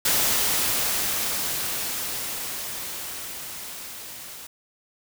white noise with level ramp, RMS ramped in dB -21 to -40 dBFS, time 0.05-4.47 s, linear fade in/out 5 ms, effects none

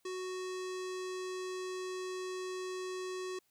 square tone with low-pass filter, 370 Hz, F#4, in tune, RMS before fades -40 dBFS, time 0.05-3.39 s, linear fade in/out 5 ms, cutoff 7100 Hz, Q 1.6, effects white hiss -75 dBFS RMS until 3.5 s

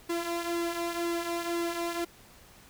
sawtooth tone with flanger, 341.1 Hz, F4, 41 cents flat, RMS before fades -32 dBFS, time 0.09-2.05 s, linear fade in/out 10 ms, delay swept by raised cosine 1.6 to 3.6 ms, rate 2 Hz, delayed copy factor -0.55, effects pink hiss -55 dBFS RMS until 2.69 s

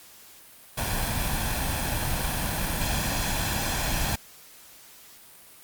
pink noise with comb filter, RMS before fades -27 dBFS, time 0.77-4.16 s, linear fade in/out 10 ms, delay 1.2 ms, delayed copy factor +0.55, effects white hiss -50 dBFS RMS until 5.63 s + Opus 48 kbps

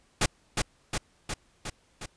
pink noise with echo, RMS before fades -23 dBFS, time 0.21-0.26 s, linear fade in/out 5 ms, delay 360 ms, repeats 5, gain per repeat -3 dB, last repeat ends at 2.06 s, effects pink hiss -65 dBFS RMS until 2.16 s + resampled to 22050 Hz

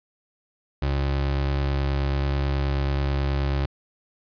30% pulse tone, 69.3 Hz, C#2, in tune, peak -19 dBFS, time 0.82-3.66 s, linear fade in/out 5 ms, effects resampled to 11025 Hz + 10-bit

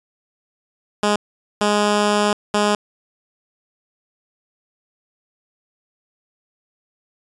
10% pulse tone bursts at uneven times, 207.7 Hz, G#3, in tune, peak -7 dBFS, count 3, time 1.03-1.16 / 1.61-2.33 / 2.54-2.75 s, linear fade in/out 2 ms, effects resampled to 22050 Hz

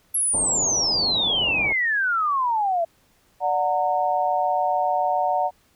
sine exponential sweep, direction down, 11390 to 653 Hz, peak -19 dBFS, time 0.14-2.85 s, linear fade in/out 10 ms
white low-pass noise, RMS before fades -32 dBFS, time 0.33-1.73 s, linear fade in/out 10 ms, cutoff 960 Hz, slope 48 dB/octave
sine chord, D augmented, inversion none, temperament just, 587.3 / 734.2 / 917.7 Hz, D5 / F#5 / A#5, 0 / -14 / -27 cents, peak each -26 / -21 / -25 dBFS, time 3.4-5.51 s, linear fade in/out 50 ms
effects pink hiss -61 dBFS RMS until 5.75 s

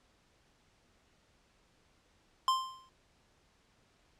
square tone with exponential decay, 1046.5 Hz, C6, in tune, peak -24 dBFS, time 2.48-2.89 s, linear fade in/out 1 ms, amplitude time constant 89 ms, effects pink hiss -69 dBFS RMS until 4.19 s + low-pass 7000 Hz 12 dB/octave

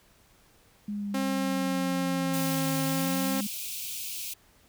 sine linear two-way sweep, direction down then up, 207.7 to 155.56 to 207.7 Hz, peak -30 dBFS, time 0.88-3.47 s, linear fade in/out 5 ms, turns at 2.84 s
sawtooth tone, 267.9 Hz, C4, 41 cents sharp, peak -24 dBFS, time 1.14-3.41 s, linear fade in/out 5 ms
white high-pass noise, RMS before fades -36 dBFS, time 2.33-4.34 s, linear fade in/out 10 ms, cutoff 2300 Hz, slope 96 dB/octave
effects pink hiss -61 dBFS RMS until 4.68 s

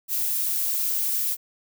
violet noise, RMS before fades -25 dBFS, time 0.08-1.37 s, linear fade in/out 50 ms, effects none

